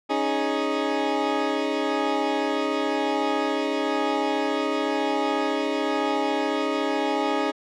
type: chord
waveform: 20% pulse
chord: C# suspended second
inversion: none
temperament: equal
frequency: 277.2 / 311.1 / 415.3 Hz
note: C#4 / D#4 / G#4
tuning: 0 / 0 / 0 cents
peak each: -22 dBFS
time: 0.09-7.52 s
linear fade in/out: 20 ms
effects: low-pass 4000 Hz 12 dB/octave